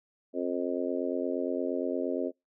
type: harmonic tone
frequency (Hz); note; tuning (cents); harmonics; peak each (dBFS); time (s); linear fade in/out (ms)
88.6; F2; +25; 3 / 4 / 5 / 6 / 7; -33 / -34 / -35 / -36 / -36; 0.33-2.32; 50
effects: noise-tail reverb RT60 0.2 s tail -26 dB re dry